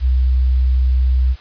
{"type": "tone", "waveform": "sine", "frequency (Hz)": 63.7, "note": "C2", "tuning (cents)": -46, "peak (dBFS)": -11, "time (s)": [0, 1.36], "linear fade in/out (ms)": 50, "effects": ["white hiss -43 dBFS RMS until 1.4 s", "resampled to 11025 Hz"]}